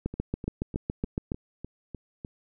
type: two click trains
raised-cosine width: 3 ms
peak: -24 / -15 dBFS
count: 8 / 10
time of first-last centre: 0.14-2.248 / 0.06-1.319 s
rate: 3.32 / 7.15 Hz
effects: none